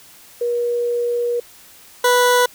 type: tone pair in turn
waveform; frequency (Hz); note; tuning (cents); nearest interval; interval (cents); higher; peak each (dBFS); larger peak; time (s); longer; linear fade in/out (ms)
sine / 20% pulse; 478.8 / 492.3; A#4 / B4; +46 / -6; unison; 48; second; -17 / -7; second; 0.41-1.4 / 2.04-2.46; first; 5
effects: white hiss -45 dBFS RMS until 2.54 s